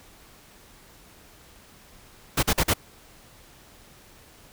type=noise bursts; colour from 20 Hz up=pink; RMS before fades=-21 dBFS; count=4; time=2.37-2.739 s; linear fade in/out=10 ms; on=60 ms; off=43 ms; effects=pink hiss -52 dBFS RMS until 4.52 s

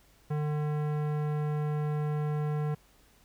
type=tone with tanh clipping; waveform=sine; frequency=150 Hz; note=D3; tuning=37 cents sharp; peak=-30 dBFS; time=0.3-2.75 s; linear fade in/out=10 ms; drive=18 dB; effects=added 50 Hz sine -65 dBFS peak until 3.24 s + pink hiss -63 dBFS RMS until 3.24 s

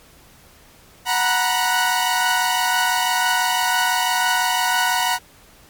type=tone cluster; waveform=sawtooth; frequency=739 / 931 / 977 / 1476 Hz; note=F#5 / A#5 / B5 / F#6; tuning=-2 / -2 / -19 / -5 cents; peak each=-19 dBFS; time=1.05-5.19 s; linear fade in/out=50 ms; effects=pink hiss -49 dBFS RMS until 5.69 s + MP3 96 kbps

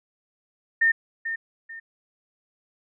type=tone with echo; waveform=sine; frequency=1819 Hz; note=A#6; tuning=43 cents flat; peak=-16 dBFS; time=0.81-0.92 s; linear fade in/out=10 ms; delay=440 ms; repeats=2; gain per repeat=-10 dB; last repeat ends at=1.8 s; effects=none

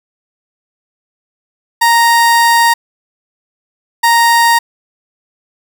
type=tone bursts at uneven times; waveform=30% pulse; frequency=932.3 Hz; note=A#5; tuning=in tune; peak=-4 dBFS; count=2; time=1.81-2.74 / 4.03-4.59 s; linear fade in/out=10 ms; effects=none

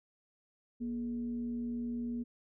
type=tone with frequency modulation; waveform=sine; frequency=238.6 Hz; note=A#3; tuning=41 cents sharp; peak=-34 dBFS; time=0.8-2.24 s; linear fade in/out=20 ms; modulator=186 Hz; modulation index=0.28; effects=none

